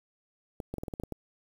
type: clicks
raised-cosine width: 2 ms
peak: -22 dBFS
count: 9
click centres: 0.602 / 0.74 / 0.783 / 0.835 / 0.882 / 0.938 / 0.999 / 1.036 / 1.123 s
effects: 8-bit